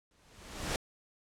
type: noise with exponential growth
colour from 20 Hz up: pink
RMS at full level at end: -31 dBFS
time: 0.11-0.76 s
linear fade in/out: 1 ms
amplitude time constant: 140 ms
effects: low-pass 9000 Hz 12 dB/octave